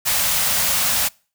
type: band-stop noise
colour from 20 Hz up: white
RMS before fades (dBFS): -19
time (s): 0.05-1.09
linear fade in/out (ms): 20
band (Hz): 240 to 510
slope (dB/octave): 48
effects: noise-tail reverb RT60 0.4 s tail -26 dB re dry